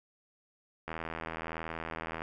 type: click train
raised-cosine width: 0.5 ms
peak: -22 dBFS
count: 110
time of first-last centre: 0.88-2.219 s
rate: 81.4 Hz
effects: none